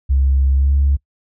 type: tone with pitch glide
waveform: sine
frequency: 67.6 to 69.82 Hz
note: C#2 to C#2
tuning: -43 to +13 cents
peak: -10 dBFS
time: 0.09-0.97 s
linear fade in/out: 20 ms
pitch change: +56 cents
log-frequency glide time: 0.55-0.72 s
effects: noise-tail reverb RT60 0.1 s tail -24 dB re dry + tanh soft clip ceiling -7 dBFS